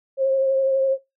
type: tone with vibrato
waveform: sine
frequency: 536 Hz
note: C5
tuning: 42 cents sharp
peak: -16 dBFS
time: 0.17-0.98 s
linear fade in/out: 50 ms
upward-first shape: sine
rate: 12 Hz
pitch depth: 18 cents each way
effects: noise-tail reverb RT60 0.2 s tail -20 dB re dry